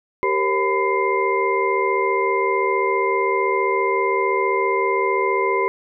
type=tone cluster; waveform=sine; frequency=389.6 / 464.9 / 539 / 1005 / 2106 Hz; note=G4 / A#4 / C#5 / B5 / C7; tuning=-11 / -5 / -49 / +30 / +11 cents; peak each=-21 / -25 / -29 / -21 / -25 dBFS; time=0.23-5.68 s; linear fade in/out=0 ms; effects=none